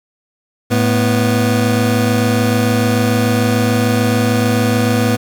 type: tone pair together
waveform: 25% pulse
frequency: 109.4 / 245.6 Hz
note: A2 / B3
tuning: -9 / -9 cents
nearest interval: octave + major second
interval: 1400 cents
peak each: -11 dBFS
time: 0.7-5.17 s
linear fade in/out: 20 ms
effects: 7-bit